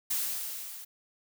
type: noise with level ramp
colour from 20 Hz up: blue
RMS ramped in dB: -29 to -45 dBFS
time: 0.1-0.85 s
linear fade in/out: 10 ms
effects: none

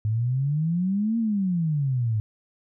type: exponential two-way sweep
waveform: sine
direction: up then down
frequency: 105.1 to 233.1 to 105.1 Hz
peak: -21 dBFS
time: 0.05-2.2 s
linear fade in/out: 0 ms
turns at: 1.18 s
effects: none

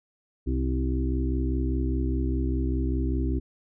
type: harmonic tone with a mistuned harmonic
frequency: 65 Hz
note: C2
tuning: 11 cents flat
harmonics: 1 / 2 / 4 / 5 / 6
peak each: -25 / -33 / -31 / -33 / -37 dBFS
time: 0.46-3.4 s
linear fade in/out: 20 ms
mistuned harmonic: 6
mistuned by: -20 cents
effects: none

